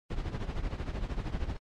brown noise with tremolo, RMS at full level -31 dBFS, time 0.1-1.57 s, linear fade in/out 5 ms, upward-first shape triangle, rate 13 Hz, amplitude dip 80%, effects low-pass 5000 Hz 12 dB/octave + AAC 48 kbps

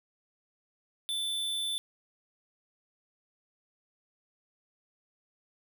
square tone with amplitude modulation, 3520 Hz, A7, in tune, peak -30 dBFS, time 1.09-1.78 s, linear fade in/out 0 ms, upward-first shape sine, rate 272 Hz, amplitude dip 25%, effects none

